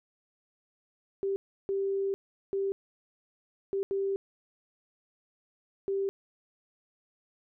sine tone bursts at uneven times, 392 Hz, G4, in tune, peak -27 dBFS, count 6, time 1.23-1.36 / 1.69-2.14 / 2.53-2.72 / 3.73-3.83 / 3.91-4.16 / 5.88-6.09 s, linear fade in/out 0 ms, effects none

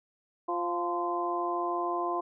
harmonic tone with a mistuned harmonic, 174.61 Hz, F3, in tune, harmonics 2 / 3 / 4 / 5 / 6, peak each -33 / -43 / -33 / -41 / -32 dBFS, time 0.48-2.21 s, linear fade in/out 10 ms, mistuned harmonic 6, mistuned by -22 cents, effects none

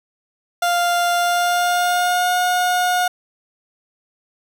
30% pulse tone with pitch glide, 698.5 to 721.5 Hz, F5 to F#5, 0 to -44 cents, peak -13 dBFS, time 0.62-3.08 s, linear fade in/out 5 ms, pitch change +56 cents, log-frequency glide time 1.17-2.38 s, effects none

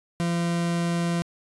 40% pulse tone, 171 Hz, F3, 36 cents flat, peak -22 dBFS, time 0.2-1.22 s, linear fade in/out 0 ms, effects resampled to 24000 Hz

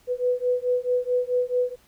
sine beating tone pair, 493.9 / 498.5 Hz, B4 / B4, 0 / +16 cents, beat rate 4.6 Hz, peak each -24 / -24 dBFS, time 0.07-1.76 s, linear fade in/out 50 ms, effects pink hiss -59 dBFS RMS until 1.87 s

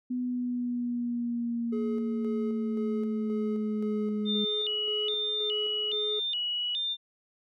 sine exponential sweep, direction down, 250 to 207.7 Hz, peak -28 dBFS, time 0.1-4.45 s, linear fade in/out 10 ms
triangle tone with tremolo, 423.1 Hz, G#4, 32 cents sharp, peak -30 dBFS, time 1.72-6.2 s, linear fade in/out 10 ms, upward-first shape square, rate 1.9 Hz, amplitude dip 40%
sine tone with vibrato, 3246 Hz, G#7, 40 cents flat, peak -28 dBFS, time 4.25-6.97 s, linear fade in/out 50 ms, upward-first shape square, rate 1.2 Hz, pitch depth 180 cents each way
effects none

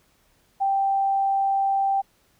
sine tone, 784 Hz, G5, in tune, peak -19 dBFS, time 0.6-2.02 s, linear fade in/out 20 ms, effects pink hiss -63 dBFS RMS until 2.39 s

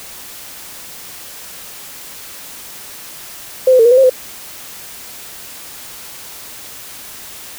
sine tone with pitch steps, 517 / 509 / 451.9 / 478.2 / 507 / 534 / 510 Hz, C5 / C5 / A4 / A#4 / B4 / C5 / C5, -21 / -48 / +46 / +44 / +45 / +35 / -44 cents, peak -5 dBFS, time 3.67-4.097 s, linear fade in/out 5 ms, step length 61 ms, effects white hiss -33 dBFS RMS until 7.58 s

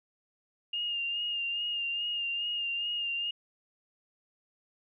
sine tone with vibrato, 2823 Hz, F7, 18 cents sharp, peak -30 dBFS, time 0.73-3.31 s, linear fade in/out 5 ms, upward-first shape sine, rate 2.4 Hz, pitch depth 31 cents each way, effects none

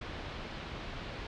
pink low-pass noise, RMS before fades -42 dBFS, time 0.01-1.27 s, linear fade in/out 5 ms, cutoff 4100 Hz, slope 24 dB/octave, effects none

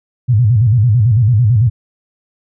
sine tone with vibrato, 113.6 Hz, A#2, 44 cents flat, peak -7 dBFS, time 0.28-1.7 s, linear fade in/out 20 ms, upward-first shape square, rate 9 Hz, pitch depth 160 cents each way, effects none

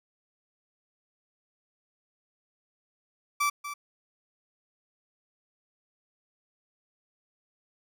30% pulse tone with echo, 1162 Hz, D6, 19 cents flat, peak -21 dBFS, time 3.4-3.5 s, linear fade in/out 10 ms, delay 240 ms, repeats 1, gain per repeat -11 dB, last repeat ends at 3.74 s, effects none

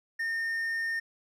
triangle tone, 1824 Hz, A#6, 38 cents flat, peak -27 dBFS, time 0.19-1 s, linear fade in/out 10 ms, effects none

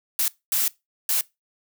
blue noise bursts at uneven times, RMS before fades -22 dBFS, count 3, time 0.19-0.28 / 0.52-0.68 / 1.09-1.21 s, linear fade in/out 2 ms, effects noise-tail reverb RT60 0.2 s tail -21 dB re dry

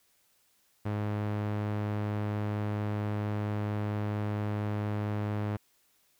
sawtooth tone with low-pass filter, 104.4 Hz, G#2, 10 cents sharp, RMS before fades -32 dBFS, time 0.85-5.57 s, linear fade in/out 10 ms, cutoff 2200 Hz, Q 0.57, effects white hiss -69 dBFS RMS until 6.19 s

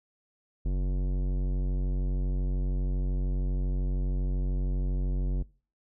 sine tone with tanh clipping, 46.41 Hz, F#1, 6 cents sharp, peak -27 dBFS, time 0.65-5.43 s, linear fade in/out 10 ms, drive 16 dB, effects noise-tail reverb RT60 0.4 s tail -23 dB re dry

